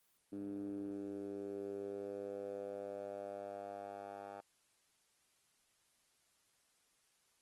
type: tone with band-pass filter sweep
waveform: 10% pulse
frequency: 100 Hz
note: G2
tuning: 35 cents sharp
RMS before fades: -45 dBFS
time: 0.32-4.41 s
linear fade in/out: 10 ms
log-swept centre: 270 to 850 Hz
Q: 3.9
effects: white hiss -75 dBFS RMS until 7.41 s + Opus 24 kbps